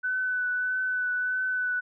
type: tone with vibrato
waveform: sine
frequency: 1500 Hz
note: F#6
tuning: 23 cents sharp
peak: -25 dBFS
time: 0.03-1.81 s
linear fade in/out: 20 ms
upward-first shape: triangle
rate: 1.6 Hz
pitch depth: 20 cents each way
effects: none